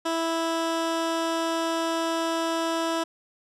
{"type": "tone", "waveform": "15% pulse", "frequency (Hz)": 329.1, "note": "E4", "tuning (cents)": -3, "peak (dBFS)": -18, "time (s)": [0.05, 3.04], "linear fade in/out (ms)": 10, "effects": ["low-pass 9000 Hz 12 dB/octave"]}